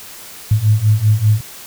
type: beating tone pair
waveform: sine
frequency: 104.4 / 109.5 Hz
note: G#2 / A2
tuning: +10 / -8 cents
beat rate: 5.1 Hz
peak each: -14 / -12 dBFS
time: 0.51-1.41 s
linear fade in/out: 5 ms
effects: white hiss -35 dBFS RMS until 1.66 s